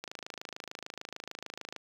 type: click train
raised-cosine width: 0.2 ms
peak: -22 dBFS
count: 47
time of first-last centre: 0.04-1.763 s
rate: 26.7 Hz
effects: high-pass 150 Hz 12 dB/octave + 8-bit